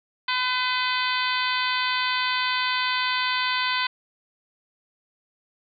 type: harmonic tone with a mistuned harmonic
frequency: 505 Hz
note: B4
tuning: 39 cents sharp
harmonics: 2 / 3 / 4 / 5 / 6 / 7 / 8 / 9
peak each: -27 / -29 / -30 / -31 / -32 / -32 / -33 / -34 dBFS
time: 0.28-3.87 s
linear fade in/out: 5 ms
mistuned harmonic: 6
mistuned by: +31 cents
effects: none